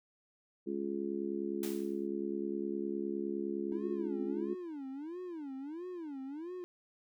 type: harmonic tone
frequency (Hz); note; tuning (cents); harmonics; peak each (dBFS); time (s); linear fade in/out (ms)
69.8; C#2; +13; 3 / 4 / 5 / 6; -40 / -41 / -37 / -42; 0.66-4.55; 20
type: noise with exponential decay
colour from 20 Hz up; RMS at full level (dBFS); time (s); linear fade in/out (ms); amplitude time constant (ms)
white; -42; 1.63-2.07; 2; 95
type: tone with vibrato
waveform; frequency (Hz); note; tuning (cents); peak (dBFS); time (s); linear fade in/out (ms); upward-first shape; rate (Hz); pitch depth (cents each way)
triangle; 311.1; D#4; 0; -38; 3.72-6.64; 0; sine; 1.5; 280
effects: none